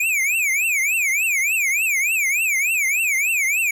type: tone with vibrato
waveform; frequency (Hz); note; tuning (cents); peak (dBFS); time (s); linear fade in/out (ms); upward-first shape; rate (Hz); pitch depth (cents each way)
square; 2376; D7; +20; -18; 0-3.71; 5; triangle; 3.4; 260
effects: none